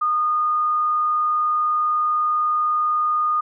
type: tone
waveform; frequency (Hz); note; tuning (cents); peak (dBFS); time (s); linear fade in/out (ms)
sine; 1226; D#6; -26; -17; 0.01-3.41; 10
effects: none